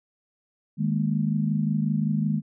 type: chord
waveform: sine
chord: D# suspended fourth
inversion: none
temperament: equal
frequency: 155.56 / 207.7 / 233.1 Hz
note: D#3 / G#3 / A#3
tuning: 0 / 0 / 0 cents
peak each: -25 / -25 / -29 dBFS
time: 0.77-2.42 s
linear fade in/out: 50 ms
effects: none